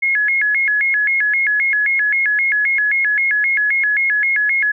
sine tone with vibrato, 1910 Hz, A#6, 42 cents sharp, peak -13 dBFS, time 0.02-4.72 s, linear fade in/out 10 ms, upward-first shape square, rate 3.8 Hz, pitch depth 210 cents each way, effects none

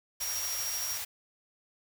40% pulse tone with tremolo, 5640 Hz, F8, 16 cents sharp, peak -32 dBFS, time 0.2-0.98 s, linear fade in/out 20 ms, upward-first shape square, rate 13 Hz, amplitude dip 25%
white band-stop noise, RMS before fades -37 dBFS, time 0.2-1.05 s, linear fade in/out 10 ms, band 110 to 540 Hz, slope 24 dB/octave
effects none

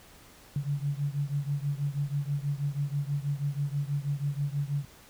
sine beating tone pair, 140.6 / 146.8 Hz, C#3 / D3, +25 / 0 cents, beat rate 6.2 Hz, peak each -30 / -32 dBFS, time 0.56-4.85 s, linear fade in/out 2 ms, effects pink hiss -54 dBFS RMS until 5.09 s

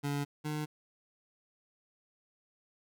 25% pulse tone pair in turn, 143.1 / 151.48 Hz, D3 / D#3, -45 / -46 cents, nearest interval minor second, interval 99 cents, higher second, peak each -28 / -30 dBFS, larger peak first, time 0.03-0.25 / 0.44-0.66 s, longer neither, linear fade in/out 20 ms, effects none

